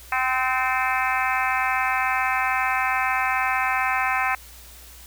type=harmonic tone with a mistuned harmonic; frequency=257.7 Hz; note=C4; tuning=26 cents flat; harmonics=3 / 4 / 5 / 6 / 7 / 8 / 9 / 10; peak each=-26 / -27 / -28 / -29 / -29 / -30 / -31 / -31 dBFS; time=0.12-4.35 s; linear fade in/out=2 ms; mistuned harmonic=8; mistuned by=+39 cents; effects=added 60 Hz sine -46 dBFS peak until 5.06 s + white hiss -46 dBFS RMS until 5.06 s